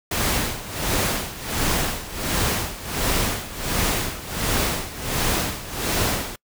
pink noise with tremolo, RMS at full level -21 dBFS, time 0.11-6.36 s, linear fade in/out 5 ms, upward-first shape sine, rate 1.4 Hz, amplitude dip 80%, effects noise-tail reverb RT60 0.1 s tail -26 dB re dry

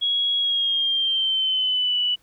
sine tone with pitch glide, 3322 to 2960 Hz, G#7 to F#7, 0 to 0 cents, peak -19 dBFS, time 0.01-2.16 s, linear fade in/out 20 ms, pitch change -200 cents, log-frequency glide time 0.38-1.98 s, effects pink hiss -61 dBFS RMS until 2.22 s

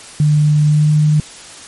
sine tone with pitch glide, 150 to 151.66 Hz, D3 to D#3, +37 to -44 cents, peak -8 dBFS, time 0.2-1.2 s, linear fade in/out 2 ms, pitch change +19 cents, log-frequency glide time 0.68-0.87 s, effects white hiss -35 dBFS RMS until 1.67 s + MP3 48 kbps

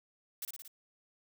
blue noise with echo, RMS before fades -39 dBFS, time 0.42-0.45 s, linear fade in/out 2 ms, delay 57 ms, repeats 4, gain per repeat -3 dB, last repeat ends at 0.678 s, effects none

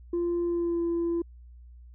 sine tone with pitch glide, 345.5 to 339.2 Hz, F4 to E4, -19 to +50 cents, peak -23 dBFS, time 0.13-1.22 s, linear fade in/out 5 ms, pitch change -31 cents, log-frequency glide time 0.44-0.82 s, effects tanh soft clip ceiling -23 dBFS + added 60 Hz sine -46 dBFS peak until 1.94 s

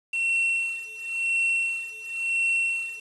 triangle tone with tremolo, 2715 Hz, F7, 50 cents flat, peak -19 dBFS, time 0.13-3 s, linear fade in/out 5 ms, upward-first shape sine, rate 0.95 Hz, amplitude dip 85%, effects resampled to 24000 Hz + 8-bit

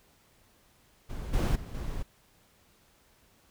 brown noise with level steps, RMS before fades -37 / -25 / -40 / -35 dBFS, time 1.09-2.03 s, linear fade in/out 10 ms, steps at 1.33 / 1.55 / 1.74 s, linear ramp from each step 10 ms, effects pink hiss -64 dBFS RMS until 3.5 s

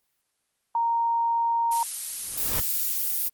sine tone, 929 Hz, A#5, 6 cents flat, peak -21 dBFS, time 0.75-1.83 s, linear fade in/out 2 ms
violet noise, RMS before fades -26 dBFS, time 1.71-3.29 s, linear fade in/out 10 ms
pink noise with exponential growth, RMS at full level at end -29 dBFS, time 2.04-2.6 s, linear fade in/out 2 ms, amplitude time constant 120 ms
effects white hiss -74 dBFS RMS until 3.33 s + Opus 24 kbps

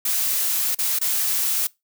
blue noise with dropouts, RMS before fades -22 dBFS, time 0.05-1.67 s, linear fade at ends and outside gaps 5 ms, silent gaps 0.748-0.787 / 0.989-1.012 s, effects noise-tail reverb RT60 0.2 s tail -22 dB re dry

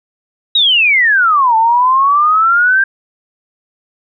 sine exponential two-way sweep, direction down then up, 3876 to 880 to 1599 Hz, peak -7 dBFS, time 0.55-2.84 s, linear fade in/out 5 ms, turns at 1.56 s, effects none

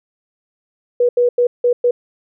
sine tone bursts at uneven times, 486.3 Hz, B4, 27 cents flat, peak -10 dBFS, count 5, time 1-1.09 / 1.17-1.29 / 1.38-1.47 / 1.64-1.73 / 1.84-1.91 s, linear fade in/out 5 ms, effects none

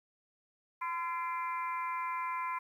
harmonic tone with a mistuned harmonic, 340 Hz, F4, 46 cents flat, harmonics 3 / 4 / 5 / 6 / 7, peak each -34 / -45 / -50 / -44 / -46 dBFS, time 0.81-2.59 s, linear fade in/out 10 ms, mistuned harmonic 6, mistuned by +32 cents, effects 11-bit

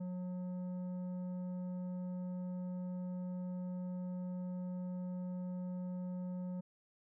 sine tone with tanh clipping, 181.1 Hz, F#3, 37 cents flat, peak -40 dBFS, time 0-6.61 s, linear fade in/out 10 ms, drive 9 dB, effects none

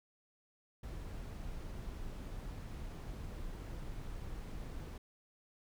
brown noise, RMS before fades -44 dBFS, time 0.83-4.98 s, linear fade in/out 5 ms, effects none

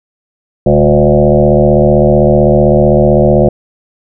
sine tone with frequency modulation, 360.1 Hz, F#4, 47 cents flat, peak -4 dBFS, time 0.66-3.49 s, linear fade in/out 5 ms, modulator 75.7 Hz, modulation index 3.8, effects none

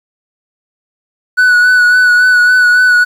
triangle tone with vibrato, 1480 Hz, F#6, in tune, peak -3 dBFS, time 1.37-3.05 s, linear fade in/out 20 ms, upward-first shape sine, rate 3.6 Hz, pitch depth 26 cents each way, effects 7-bit

